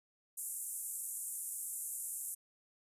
pink band-pass noise, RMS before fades -42 dBFS, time 0.37-2.35 s, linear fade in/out 10 ms, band 7800 to 13000 Hz, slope 48 dB/octave, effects resampled to 32000 Hz

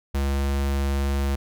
square tone, 69.3 Hz, C#2, in tune, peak -22 dBFS, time 0.14-1.36 s, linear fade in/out 10 ms, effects none

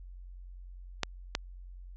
clicks, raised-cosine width 0.2 ms, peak -11 dBFS, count 2, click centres 1.033 / 1.351 s, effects added 45 Hz sine -44 dBFS peak until 1.96 s + resampled to 16000 Hz

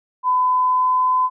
sine tone with pitch glide, 1007 to 1015.8 Hz, B5 to B5, +33 to +48 cents, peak -14 dBFS, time 0.23-1.3 s, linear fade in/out 50 ms, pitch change +15 cents, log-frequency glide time 0.35-1.17 s, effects none

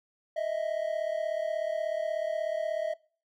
triangle tone pair together, 622.8 / 659.3 Hz, D#5 / E5, +2 / 0 cents, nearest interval minor second, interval 98 cents, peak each -29 / -29 dBFS, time 0.36-2.94 s, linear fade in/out 10 ms, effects noise-tail reverb RT60 0.4 s tail -23 dB re dry

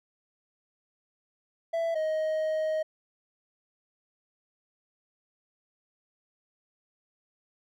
triangle tone pair in turn, 664 / 626.7 Hz, E5 / D#5, +12 / +12 cents, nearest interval minor second, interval 100 cents, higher first, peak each -24 dBFS, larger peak neither, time 1.73-1.95 / 1.95-2.83 s, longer second, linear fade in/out 10 ms, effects none

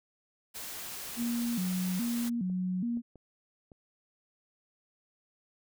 white noise, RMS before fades -41 dBFS, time 0.54-2.3 s, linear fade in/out 20 ms
sine tone with vibrato, 208.2 Hz, G#3, 5 cents sharp, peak -29 dBFS, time 1.16-3.02 s, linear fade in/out 50 ms, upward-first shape square, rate 1.2 Hz, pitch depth 220 cents each way
clicks, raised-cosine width 2 ms, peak -39 dBFS, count 5, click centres 1.225 / 2.499 / 2.972 / 3.157 / 3.718 s
effects none

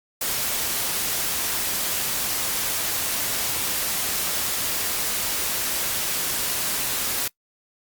white noise, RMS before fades -25 dBFS, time 0.21-7.28 s, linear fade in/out 5 ms, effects noise-tail reverb RT60 0.1 s tail -24 dB re dry + Opus 48 kbps

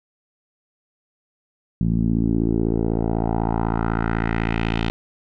10% pulse tone with low-pass filter sweep, 56 Hz, A1, 31 cents sharp, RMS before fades -21 dBFS, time 1.81-4.9 s, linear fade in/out 0 ms, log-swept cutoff 180 to 3400 Hz, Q 2.3, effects none

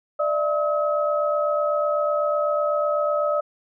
sine tone cluster, 593 / 661 / 1279 Hz, D5 / E5 / D#6, +17 / +5 / +47 cents, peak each -21 / -29 / -25 dBFS, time 0.19-3.41 s, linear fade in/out 10 ms, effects none

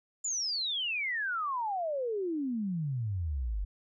sine exponential sweep, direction down, 7200 to 45.56 Hz, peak -30 dBFS, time 0.24-3.65 s, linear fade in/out 10 ms, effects none

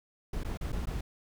brown noise with dropouts, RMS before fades -34 dBFS, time 0.33-1.01 s, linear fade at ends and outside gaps 5 ms, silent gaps 0.435-0.447 / 0.574-0.61 / 0.721-0.727 / 0.857-0.87 s, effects none

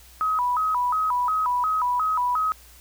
sine tone with vibrato, 1117 Hz, C#6, 13 cents sharp, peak -20 dBFS, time 0.21-2.52 s, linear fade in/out 0 ms, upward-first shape square, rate 2.8 Hz, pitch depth 220 cents each way, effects added 60 Hz sine -50 dBFS peak until 2.8 s + white hiss -51 dBFS RMS until 2.8 s

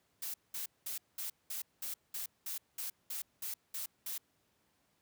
blue noise bursts, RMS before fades -40 dBFS, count 13, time 0.22-4.18 s, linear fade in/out 5 ms, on 120 ms, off 200 ms, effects pink hiss -75 dBFS RMS until 5.01 s + high-pass 80 Hz 12 dB/octave

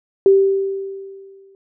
sine tone with exponential decay, 390 Hz, G4, 9 cents flat, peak -6 dBFS, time 0.26-1.55 s, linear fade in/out 1 ms, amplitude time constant 280 ms, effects none

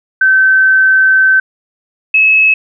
sine tone pair in turn, 1539 / 2583 Hz, G6 / E7, -32 / -36 cents, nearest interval major sixth, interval 896 cents, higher second, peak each -5 dBFS, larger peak neither, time 0.21-1.4 / 2.14-2.54 s, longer first, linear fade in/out 5 ms, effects none

